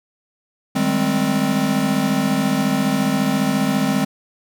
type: chord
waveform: square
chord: Ab major seventh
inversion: second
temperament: equal with one note detuned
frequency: 155.56 / 196 / 210.6 / 261.6 Hz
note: Eb3 / G3 / Ab3 / C4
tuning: 0 / 0 / +24 / 0 cents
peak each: -26 / -23 / -23 / -21 dBFS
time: 0.75-4.05 s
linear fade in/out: 10 ms
effects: none